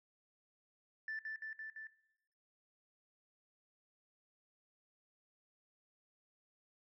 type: tone with echo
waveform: sine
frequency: 1762 Hz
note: A6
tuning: 2 cents sharp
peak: -38 dBFS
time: 1.08-1.19 s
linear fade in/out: 2 ms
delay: 170 ms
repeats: 4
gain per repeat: -2 dB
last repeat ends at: 1.87 s
effects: noise-tail reverb RT60 0.9 s tail -19 dB re dry + tanh soft clip ceiling -36 dBFS